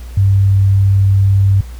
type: tone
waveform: sine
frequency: 98 Hz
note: G2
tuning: in tune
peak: -7 dBFS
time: 0.17-1.61 s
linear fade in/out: 5 ms
effects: added 60 Hz sine -26 dBFS peak until 1.79 s + pink hiss -42 dBFS RMS until 1.79 s